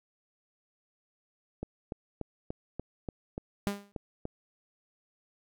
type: click train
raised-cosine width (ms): 2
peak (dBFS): -22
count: 10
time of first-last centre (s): 1.63-4.254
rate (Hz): 3.43
type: tone with exponential decay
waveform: sawtooth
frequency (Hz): 201.7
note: G3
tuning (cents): +50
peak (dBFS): -23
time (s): 3.67-3.92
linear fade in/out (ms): 0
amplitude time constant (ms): 53
effects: none